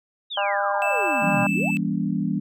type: exponential two-way sweep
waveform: sine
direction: down then up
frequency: 3850 to 116.54 to 949 Hz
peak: -28 dBFS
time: 0.3-1.71 s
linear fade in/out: 20 ms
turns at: 1.42 s
type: harmonic tone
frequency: 200.8 Hz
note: G3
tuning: 42 cents sharp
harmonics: 3 / 4 / 5 / 6 / 7 / 8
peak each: -26 / -25 / -29 / -32 / -34 / -31 dBFS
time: 0.37-1.47 s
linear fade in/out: 5 ms
type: tone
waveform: triangle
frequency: 2637 Hz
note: E7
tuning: in tune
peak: -23 dBFS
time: 0.82-1.77 s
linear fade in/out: 0 ms
type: chord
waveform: sine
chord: E diminished seventh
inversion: none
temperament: just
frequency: 164.81 / 197.78 / 237.3 / 284.8 Hz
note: E3 / G3 / Bb3 / Db4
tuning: 0 / +16 / +31 / +47 cents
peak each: -27 / -25 / -28 / -29 dBFS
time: 1.22-2.4 s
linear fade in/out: 10 ms
effects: none